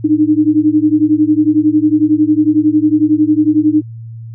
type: beating tone pair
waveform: sine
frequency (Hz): 300.1 / 311.1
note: D4 / D#4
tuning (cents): +38 / 0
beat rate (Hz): 11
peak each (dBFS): -11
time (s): 0.04-3.82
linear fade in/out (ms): 10
effects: added 114 Hz sine -26 dBFS peak until 4.34 s